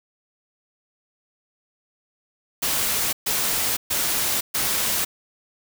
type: noise bursts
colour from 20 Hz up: white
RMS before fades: -23 dBFS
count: 4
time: 2.62-5.05 s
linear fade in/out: 10 ms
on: 510 ms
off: 130 ms
effects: none